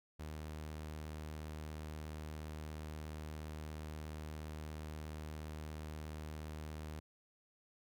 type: tone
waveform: sawtooth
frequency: 77 Hz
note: D#2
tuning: 17 cents flat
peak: -40 dBFS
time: 0.19-7 s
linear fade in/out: 10 ms
effects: none